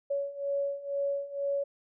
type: beating tone pair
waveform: sine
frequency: 560 / 562.1 Hz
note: C#5 / C#5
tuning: +18 / +24 cents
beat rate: 2.1 Hz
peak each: -34 / -31 dBFS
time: 0.1-1.64 s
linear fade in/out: 10 ms
effects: none